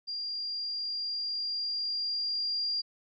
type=tone with level ramp; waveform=sine; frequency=4786 Hz; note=D8; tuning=32 cents sharp; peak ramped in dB=-33 to -28 dBFS; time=0.07-2.82 s; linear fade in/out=20 ms; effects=none